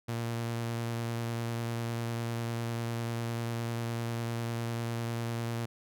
sawtooth tone with vibrato, 116.54 Hz, A#2, in tune, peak -28 dBFS, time 0.08-5.66 s, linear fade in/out 10 ms, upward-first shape sine, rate 10 Hz, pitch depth 14 cents each way, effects none

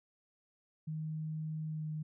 sine tone with pitch glide, 156.3 to 154.42 Hz, D#3 to D#3, +8 to -13 cents, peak -36 dBFS, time 0.87-2.03 s, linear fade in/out 10 ms, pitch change -21 cents, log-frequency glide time 1.67-1.88 s, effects none

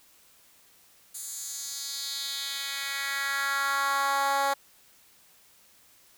10% pulse tone with high-pass filter sweep, 277.2 Hz, C#4, in tune, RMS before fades -30 dBFS, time 1.14-4.54 s, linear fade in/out 10 ms, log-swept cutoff 8600 to 690 Hz, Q 2.1, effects white hiss -59 dBFS RMS until 6.17 s

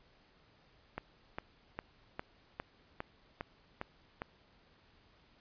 click train, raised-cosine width 0.5 ms, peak -23 dBFS, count 9, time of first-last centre 0.98-4.219 s, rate 2.47 Hz, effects pink hiss -66 dBFS RMS until 5.4 s + resampled to 11025 Hz

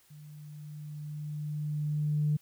sine tone with level ramp, 149.8 Hz, D3, 35 cents sharp, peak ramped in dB -47 to -23 dBFS, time 0.1-2.37 s, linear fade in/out 10 ms, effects tanh soft clip ceiling -19 dBFS + white hiss -64 dBFS RMS until 2.41 s

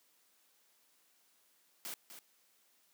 white noise with echo, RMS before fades -43 dBFS, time 1.85-1.94 s, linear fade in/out 0 ms, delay 250 ms, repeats 1, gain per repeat -9 dB, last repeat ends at 2.19 s, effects white hiss -71 dBFS RMS until 2.93 s + high-pass 200 Hz 12 dB/octave

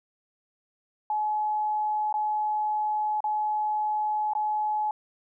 sine tone with dropouts, 850 Hz, G#5, 40 cents sharp, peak -24 dBFS, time 1.1-4.91 s, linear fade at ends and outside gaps 2 ms, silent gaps 2.127-2.14 / 3.205-3.241 / 4.335-4.351 s, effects none

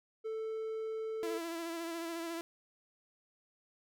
triangle tone, 441.6 Hz, A4, 6 cents sharp, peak -34 dBFS, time 0.24-1.39 s, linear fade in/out 20 ms
sawtooth tone with vibrato, 333.9 Hz, E4, 22 cents sharp, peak -34 dBFS, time 1.23-2.41 s, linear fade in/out 0 ms, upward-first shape sine, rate 14 Hz, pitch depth 32 cents each way
effects none

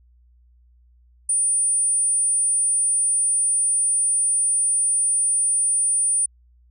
sine tone, 9300 Hz, D9, 18 cents flat, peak -17 dBFS, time 1.29-6.26 s, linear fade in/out 5 ms, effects added 60 Hz sine -52 dBFS peak until 6.7 s

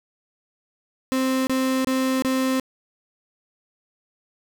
35% pulse tone bursts, 261.6 Hz, C4, in tune, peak -18 dBFS, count 4, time 1.12-2.598 s, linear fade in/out 0 ms, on 350 ms, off 26 ms, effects none

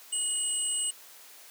sine tone pair together, 2912 / 8132 Hz, F#7 / B8, -28 / +50 cents, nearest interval octave + tritone, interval 1778 cents, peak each -34 / -28 dBFS, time 0.12-0.91 s, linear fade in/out 10 ms, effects white hiss -51 dBFS RMS until 1.5 s + high-pass 400 Hz 12 dB/octave

